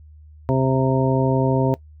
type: harmonic tone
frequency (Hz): 132.1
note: C3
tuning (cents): +17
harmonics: 1 / 2 / 3 / 4 / 5 / 7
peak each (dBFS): -19 / -22 / -24 / -25 / -26 / -27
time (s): 0.49-1.74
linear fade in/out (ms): 0
effects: noise-tail reverb RT60 0.1 s tail -20 dB re dry + added 76 Hz sine -42 dBFS peak until 2 s